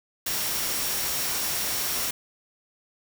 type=tone in noise; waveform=sine; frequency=5588 Hz; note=F8; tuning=in tune; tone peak=-36 dBFS; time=0.27-2.09 s; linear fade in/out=5 ms; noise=white; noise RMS=-28 dBFS; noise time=0.26-2.11 s; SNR=-11 dB; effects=none